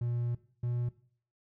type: tone pair in turn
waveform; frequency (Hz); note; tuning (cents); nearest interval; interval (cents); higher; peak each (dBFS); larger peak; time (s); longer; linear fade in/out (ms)
triangle; 119.9 / 121.01; A#2 / B2; +49 / -35; unison; 16; second; -28; neither; 0.01-0.35 / 0.63-0.89; first; 5
effects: noise-tail reverb RT60 0.5 s tail -17 dB re dry